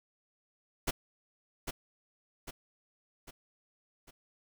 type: noise with echo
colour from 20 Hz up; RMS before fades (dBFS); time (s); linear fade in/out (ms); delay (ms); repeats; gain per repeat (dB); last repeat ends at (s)
pink; -31; 0.87-0.91; 10; 800; 4; -6; 4.11
effects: none